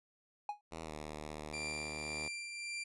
triangle tone with exponential decay, 830 Hz, G#5, 1 cent flat, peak -30 dBFS, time 0.49-0.61 s, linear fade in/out 2 ms, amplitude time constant 24 ms
5% pulse tone with pitch glide, 81.1 to 76.11 Hz, E2 to D#2, -28 to -38 cents, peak -32 dBFS, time 0.71-2.29 s, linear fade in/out 20 ms, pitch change -110 cents, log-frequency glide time 0.83-0.93 s
sawtooth tone with tremolo, 2366 Hz, D7, 12 cents sharp, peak -35 dBFS, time 1.53-2.84 s, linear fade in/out 10 ms, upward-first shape triangle, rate 1.8 Hz, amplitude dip 45%
effects resampled to 24000 Hz

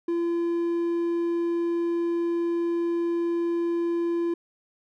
triangle tone, 340.6 Hz, F4, 43 cents flat, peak -21 dBFS, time 0.08-4.34 s, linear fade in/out 5 ms, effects none

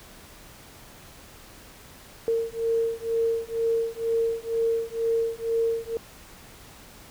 sine beating tone pair, 456.4 / 458.5 Hz, A#4 / A#4, -37 / -29 cents, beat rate 2.1 Hz, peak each -26 dBFS, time 2.28-5.97 s, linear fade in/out 0 ms, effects pink hiss -48 dBFS RMS until 7.1 s

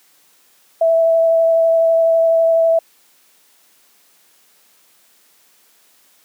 sine tone with vibrato, 658 Hz, E5, 3 cents flat, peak -10 dBFS, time 0.81-2.79 s, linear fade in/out 5 ms, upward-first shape sine, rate 12 Hz, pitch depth 9 cents each way, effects white hiss -54 dBFS RMS until 6.24 s + high-pass 200 Hz 12 dB/octave

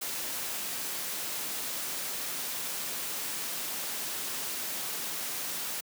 white noise, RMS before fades -35 dBFS, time 0.01-5.81 s, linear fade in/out 10 ms, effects high-pass 150 Hz 12 dB/octave

